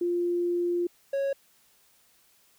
sine / triangle tone pair in turn, 349.2 / 551.4 Hz, F4 / C#5, 0 / -9 cents, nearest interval minor sixth, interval 791 cents, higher second, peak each -24 / -23 dBFS, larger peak second, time 0.01-0.87 / 1.13-1.33 s, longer first, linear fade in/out 5 ms, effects white hiss -63 dBFS RMS until 2.58 s

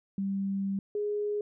sine tone pair in turn, 196 / 415.3 Hz, G3 / G#4, 0 / 0 cents, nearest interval octave + minor second, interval 1300 cents, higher second, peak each -28 dBFS, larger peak neither, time 0.18-0.79 / 0.95-1.41 s, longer first, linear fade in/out 2 ms, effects none

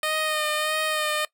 10% pulse tone with vibrato, 615 Hz, D#5, 20 cents flat, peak -15 dBFS, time 0.03-1.25 s, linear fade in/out 2 ms, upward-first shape sine, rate 1.6 Hz, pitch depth 25 cents each way, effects noise-tail reverb RT60 0.1 s tail -20 dB re dry

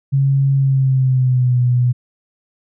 sine tone with pitch glide, 137.1 to 123.56 Hz, C#3 to B2, -19 to +1 cents, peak -11 dBFS, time 0.12-1.93 s, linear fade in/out 20 ms, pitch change -180 cents, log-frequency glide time 0.55-1.6 s, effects none

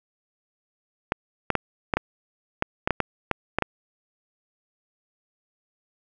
clicks, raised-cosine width 0.5 ms, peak -6 dBFS, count 12, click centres 1.121 / 1.503 / 1.553 / 1.938 / 1.97 / 2.624 / 2.875 / 2.907 / 3.003 / 3.313 / 3.586 / 3.623 s, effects none

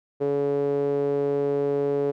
sawtooth tone with band-pass filter, 141.9 Hz, C#3, 41 cents sharp, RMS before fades -24 dBFS, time 0.2-2.12 s, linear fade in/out 20 ms, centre 440 Hz, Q 4.8, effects none

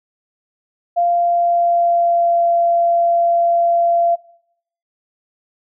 sine tone with pitch glide, 694 to 685.2 Hz, F5 to F5, -11 to -33 cents, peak -12 dBFS, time 0.96-4.16 s, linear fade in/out 20 ms, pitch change -22 cents, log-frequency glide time 1.07-2.44 s, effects noise-tail reverb RT60 0.7 s tail -20 dB re dry

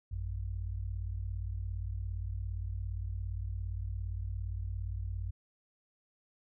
sine tone pair together, 55.1 / 92.5 Hz, A1 / F#2, +3 / 0 cents, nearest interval major sixth, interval 897 cents, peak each -37 / -37 dBFS, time 0.11-5.31 s, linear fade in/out 10 ms, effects none

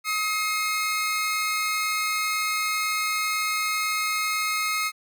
sawtooth tone pair together, 1270 / 2136 Hz, D#6 / C7, +35 / +35 cents, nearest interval major sixth, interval 900 cents, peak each -23 dBFS, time 0.04-4.92 s, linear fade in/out 50 ms, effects none

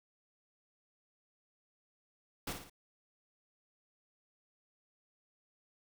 pink noise with echo, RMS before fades -39 dBFS, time 2.47-2.53 s, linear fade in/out 5 ms, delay 56 ms, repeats 3, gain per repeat -6 dB, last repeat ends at 2.698 s, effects none

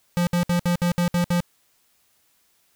square tone bursts, 174.8 Hz, F3, 2 cents sharp, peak -19 dBFS, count 8, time 0.17-1.404 s, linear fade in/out 0 ms, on 100 ms, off 62 ms, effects white hiss -64 dBFS RMS until 2.75 s

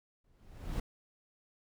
brown noise with exponential growth, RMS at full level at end -32 dBFS, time 0.24-0.8 s, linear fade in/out 5 ms, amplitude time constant 120 ms, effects none

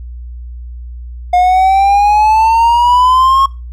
triangle exponential sweep, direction up, 713 to 1091 Hz, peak -4 dBFS, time 1.33-3.46 s, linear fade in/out 5 ms, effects noise-tail reverb RT60 0.3 s tail -23 dB re dry + added 60 Hz sine -24 dBFS peak until 3.72 s

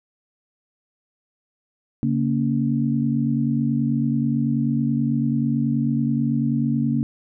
sine tone cluster, 139.7 / 231.5 / 280.7 Hz, C#3 / A#3 / C#4, +14 / -12 / +22 cents, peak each -23 / -21 / -25 dBFS, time 2.03-7.03 s, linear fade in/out 0 ms, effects none

